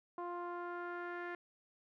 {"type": "tone with low-pass filter sweep", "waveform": "sawtooth", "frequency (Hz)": 350, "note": "F4", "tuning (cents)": 4, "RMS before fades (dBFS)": -43, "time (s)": [0.18, 1.35], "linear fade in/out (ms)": 2, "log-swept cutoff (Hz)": [1000, 1800], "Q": 3.3, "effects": []}